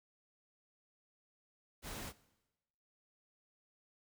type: noise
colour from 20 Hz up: pink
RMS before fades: -45 dBFS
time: 1.82-2.13 s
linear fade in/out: 50 ms
effects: noise-tail reverb RT60 1.0 s tail -19 dB re dry